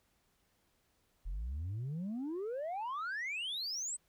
sine exponential sweep, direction up, 39.99 to 8372 Hz, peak -34 dBFS, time 1.25-3.97 s, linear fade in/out 20 ms, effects tanh soft clip ceiling -35 dBFS + pink hiss -75 dBFS RMS until 4.08 s

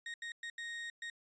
35% pulse tone bursts at uneven times, 1864.7 Hz, A#6, in tune, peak -39 dBFS, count 5, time 0.06-0.14 / 0.22-0.32 / 0.43-0.5 / 0.58-0.9 / 1.02-1.1 s, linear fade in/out 2 ms, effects resampled to 16000 Hz

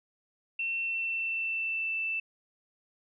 sine tone with pitch glide, 2700 to 2655 Hz, E7 to E7, +41 to +12 cents, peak -29 dBFS, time 0.59-2.2 s, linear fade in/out 5 ms, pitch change -29 cents, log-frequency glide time 0.83-1.96 s, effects none

